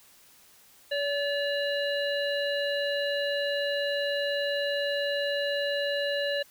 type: harmonic tone with a mistuned harmonic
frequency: 570 Hz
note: C#5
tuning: 48 cents sharp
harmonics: 1 / 3 / 5 / 7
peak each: -28 / -33 / -35 / -36 dBFS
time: 0.91-6.43 s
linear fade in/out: 10 ms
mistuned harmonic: 3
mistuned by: +16 cents
effects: white hiss -57 dBFS RMS until 6.5 s